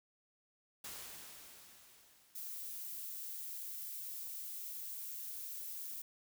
white noise with exponential decay, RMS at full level -46 dBFS, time 0.84-3.51 s, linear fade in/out 5 ms, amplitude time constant 580 ms
violet noise, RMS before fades -45 dBFS, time 2.35-6.02 s, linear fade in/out 5 ms
effects none

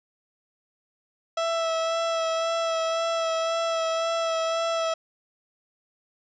30% pulse tone with vibrato, 658 Hz, E5, 3 cents flat, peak -21 dBFS, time 1.37-4.94 s, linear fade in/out 5 ms, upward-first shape sine, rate 1.9 Hz, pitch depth 18 cents each way, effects resampled to 16000 Hz + 10-bit

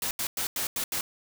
white noise bursts at uneven times, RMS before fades -30 dBFS, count 6, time 0.02-0.11 / 0.19-0.27 / 0.37-0.47 / 0.56-0.67 / 0.76-0.84 / 0.92-1.01 s, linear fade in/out 2 ms, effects none

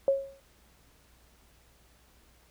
sine tone with exponential decay, 547 Hz, C#5, 23 cents flat, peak -18 dBFS, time 0.08-0.4 s, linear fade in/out 1 ms, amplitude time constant 68 ms, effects added 60 Hz sine -63 dBFS peak until 2.5 s + pink hiss -63 dBFS RMS until 2.5 s

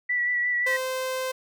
sine tone with vibrato, 1955 Hz, B6, 18 cents flat, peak -22 dBFS, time 0.09-0.77 s, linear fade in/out 10 ms, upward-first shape sine, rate 5.7 Hz, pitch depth 20 cents each way
sawtooth tone, 518 Hz, C5, 17 cents flat, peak -23 dBFS, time 0.66-1.32 s, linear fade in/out 10 ms
effects none

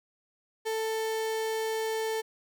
35% pulse tone, 442.6 Hz, A4, 10 cents sharp, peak -27 dBFS, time 0.65-2.22 s, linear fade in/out 20 ms, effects none

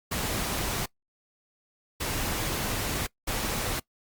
pink noise bursts at uneven times, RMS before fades -30 dBFS, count 3, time 0.11-0.86 / 2-3.07 / 3.27-3.8 s, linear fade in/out 10 ms, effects noise-tail reverb RT60 0.1 s tail -22 dB re dry + Opus 48 kbps

